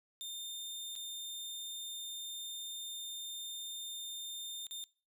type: tone with dropouts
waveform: sawtooth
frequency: 3619 Hz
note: A7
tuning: 48 cents sharp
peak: -38 dBFS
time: 0.21-4.84 s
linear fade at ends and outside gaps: 0 ms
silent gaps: 0.954-0.961 / 4.668-4.71 s
effects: noise-tail reverb RT60 0.4 s tail -23 dB re dry